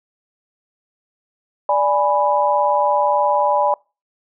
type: chord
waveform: sine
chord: G# diminished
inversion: second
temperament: equal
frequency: 587.3 / 830.6 / 987.8 Hz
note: D5 / G#5 / B5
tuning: 0 / 0 / 0 cents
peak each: -18 dBFS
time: 1.69-3.74 s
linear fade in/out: 2 ms
effects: noise-tail reverb RT60 0.3 s tail -26 dB re dry